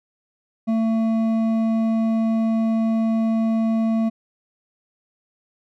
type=tone with hard clipping; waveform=triangle; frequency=224.1 Hz; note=A3; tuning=32 cents sharp; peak=-19 dBFS; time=0.67-4.1 s; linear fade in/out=20 ms; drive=11 dB; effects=none